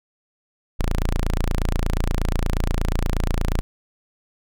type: tone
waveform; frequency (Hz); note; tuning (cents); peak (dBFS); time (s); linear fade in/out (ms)
sawtooth; 28.4; A#0; -44; -15; 0.79-3.61; 0
effects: none